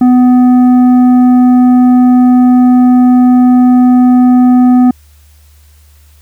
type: tone with tanh clipping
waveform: triangle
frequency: 249.7 Hz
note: B3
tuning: 19 cents sharp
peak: -4 dBFS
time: 0.01-4.91 s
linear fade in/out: 5 ms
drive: 12 dB
effects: added 74 Hz sine -39 dBFS peak until 6.21 s + white hiss -49 dBFS RMS until 6.21 s